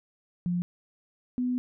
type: tone pair in turn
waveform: sine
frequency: 176.2 / 249.2 Hz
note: F3 / B3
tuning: +16 / +16 cents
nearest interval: tritone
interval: 600 cents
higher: second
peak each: -25 dBFS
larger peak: neither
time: 0.46-0.62 / 1.38-1.58 s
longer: second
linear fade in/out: 0 ms
effects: none